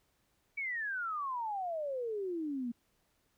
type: exponential sweep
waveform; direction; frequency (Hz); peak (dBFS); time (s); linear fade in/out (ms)
sine; down; 2299 to 230; -34; 0.57-2.72; 10
effects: pink hiss -75 dBFS RMS until 3.37 s